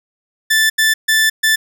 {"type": "tone bursts at uneven times", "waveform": "sawtooth", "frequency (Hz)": 1760, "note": "A6", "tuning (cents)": 0, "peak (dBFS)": -7, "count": 4, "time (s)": [[0.5, 0.7], [0.78, 0.94], [1.08, 1.3], [1.43, 1.56]], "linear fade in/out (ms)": 10, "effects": []}